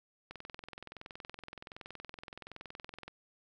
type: click train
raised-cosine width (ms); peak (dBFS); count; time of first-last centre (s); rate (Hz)
0.3; -29; 60; 0.31-3.08; 21.3
effects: none